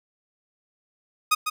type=tone with echo; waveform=sawtooth; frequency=1244.5 Hz; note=D#6; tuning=in tune; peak=-13 dBFS; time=1.31-1.35 s; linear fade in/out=10 ms; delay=150 ms; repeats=1; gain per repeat=-7 dB; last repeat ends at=1.5 s; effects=none